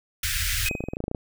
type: band-stop noise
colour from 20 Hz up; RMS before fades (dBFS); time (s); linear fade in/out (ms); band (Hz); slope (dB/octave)
pink; -26; 0.23-0.69; 5; 100 to 1500; 48
type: tone with exponential decay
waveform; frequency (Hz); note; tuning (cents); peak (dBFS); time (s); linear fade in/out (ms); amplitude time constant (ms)
triangle; 2518; D#7; +20; -21; 0.66-0.96; 0; 65
type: clicks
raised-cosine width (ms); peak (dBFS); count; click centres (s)
2; -15; 12; 0.712 / 0.752 / 0.806 / 0.839 / 0.886 / 0.935 / 0.969 / 1.004 / 1.04 / 1.081 / 1.114 / 1.148
effects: none